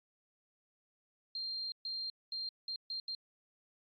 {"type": "tone bursts at uneven times", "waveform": "sine", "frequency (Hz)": 4186, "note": "C8", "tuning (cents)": 0, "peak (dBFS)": -37, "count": 6, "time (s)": [[1.35, 1.72], [1.85, 2.1], [2.32, 2.49], [2.68, 2.76], [2.9, 3], [3.08, 3.15]], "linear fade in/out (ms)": 2, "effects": ["AAC 32 kbps"]}